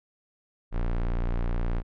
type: tone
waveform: square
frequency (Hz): 29.34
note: A#0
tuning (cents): +12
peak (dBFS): -25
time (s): 0.71-1.83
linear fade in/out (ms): 50
effects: low-pass 2000 Hz 12 dB/octave